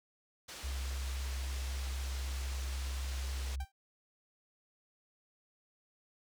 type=low-pass noise; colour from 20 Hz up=white; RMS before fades=-48 dBFS; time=0.48-3.56 s; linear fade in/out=10 ms; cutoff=6400 Hz; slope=12 dB/octave
type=tone with vibrato; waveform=sine; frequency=65.9 Hz; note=C2; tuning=13 cents sharp; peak=-35 dBFS; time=0.63-3.65 s; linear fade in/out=20 ms; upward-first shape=sine; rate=3.8 Hz; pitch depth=11 cents each way
type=tone with exponential decay; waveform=sawtooth; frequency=784 Hz; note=G5; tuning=in tune; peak=-38 dBFS; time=3.6-3.72 s; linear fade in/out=5 ms; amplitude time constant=26 ms
effects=none